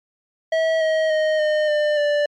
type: tone with pitch steps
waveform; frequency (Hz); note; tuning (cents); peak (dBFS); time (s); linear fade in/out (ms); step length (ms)
square; 646 / 633.8 / 621.8 / 610.1 / 598.6 / 587.3; E5 / D#5 / D#5 / D#5 / D5 / D5; -35 / +32 / -1 / -34 / +33 / 0; -17; 0.52-2.26; 5; 290
effects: low-pass 3000 Hz 12 dB/octave + MP3 96 kbps